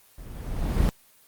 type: noise with level ramp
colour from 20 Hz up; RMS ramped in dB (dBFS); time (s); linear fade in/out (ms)
brown; -42 to -19; 0.18-0.89; 0
effects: white hiss -57 dBFS RMS until 1.27 s + Opus 24 kbps